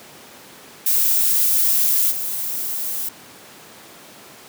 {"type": "noise with level steps", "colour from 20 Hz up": "violet", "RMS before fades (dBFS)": [-17, -25], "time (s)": [0.86, 3.09], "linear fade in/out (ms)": 5, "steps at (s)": 2.1, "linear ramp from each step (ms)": 20, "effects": ["pink hiss -42 dBFS RMS until 4.48 s", "high-pass 200 Hz 12 dB/octave"]}